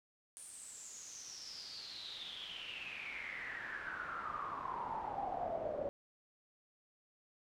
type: noise with band-pass filter sweep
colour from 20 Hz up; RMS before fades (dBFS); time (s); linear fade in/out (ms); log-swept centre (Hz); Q
brown; -44; 0.37-5.89; 0; 9300 to 560; 10
effects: none